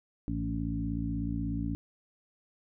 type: harmonic tone with a mistuned harmonic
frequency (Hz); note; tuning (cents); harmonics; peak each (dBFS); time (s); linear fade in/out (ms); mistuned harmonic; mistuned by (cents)
56.4; A1; +44; 1 / 2 / 3 / 4 / 5; -36 / -37 / -37 / -38 / -35; 0.28-1.75; 0; 2; -45
effects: none